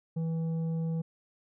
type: tone with tanh clipping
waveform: triangle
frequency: 163.3 Hz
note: E3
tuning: 16 cents flat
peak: -30 dBFS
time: 0.16-1.02 s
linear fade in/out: 10 ms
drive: 11 dB
effects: none